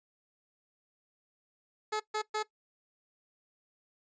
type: tone bursts at uneven times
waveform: 15% pulse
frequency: 428.7 Hz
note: A4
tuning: 45 cents flat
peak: -24 dBFS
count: 3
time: 1.92-2 / 2.14-2.22 / 2.34-2.43 s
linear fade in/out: 10 ms
effects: noise-tail reverb RT60 0.1 s tail -17 dB re dry + resampled to 16000 Hz